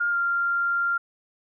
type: tone with pitch glide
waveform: sine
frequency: 1412 to 1390.1 Hz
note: F6 to F6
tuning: +19 to -8 cents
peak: -21 dBFS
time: 0-0.98 s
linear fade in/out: 10 ms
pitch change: -27 cents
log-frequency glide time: 0.1-0.16 s
effects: none